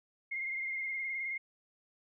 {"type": "tone with vibrato", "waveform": "sine", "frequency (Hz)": 2124, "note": "C7", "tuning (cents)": 25, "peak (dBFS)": -34, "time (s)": [0.31, 1.38], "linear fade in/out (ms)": 10, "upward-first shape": "sine", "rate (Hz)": 19, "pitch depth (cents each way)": 37, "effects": []}